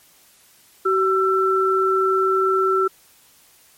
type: tone pair together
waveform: sine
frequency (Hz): 380.5 / 1338.8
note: F#4 / E6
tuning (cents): +48 / +26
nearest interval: octave + minor seventh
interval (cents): 2178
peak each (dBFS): -18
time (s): 0.85-2.88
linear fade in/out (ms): 10
effects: white hiss -53 dBFS RMS until 3.77 s + MP3 64 kbps